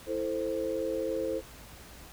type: chord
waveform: sine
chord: A minor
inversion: second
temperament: equal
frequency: 329.6 / 440 / 523.3 Hz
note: E4 / A4 / C5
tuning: 0 / 0 / 0 cents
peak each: -35 / -34 / -32 dBFS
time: 0.06-1.42 s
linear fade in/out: 50 ms
effects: added 59 Hz sine -54 dBFS peak until 2.12 s + pink hiss -50 dBFS RMS until 2.12 s